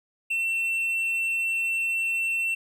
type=tone; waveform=triangle; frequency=2698 Hz; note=E7; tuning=40 cents sharp; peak=-22 dBFS; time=0.3-2.55 s; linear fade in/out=10 ms; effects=none